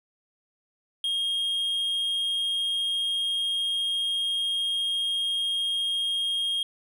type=tone; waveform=triangle; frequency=3243 Hz; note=G#7; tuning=42 cents flat; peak=-23 dBFS; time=1.04-6.63 s; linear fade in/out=2 ms; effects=none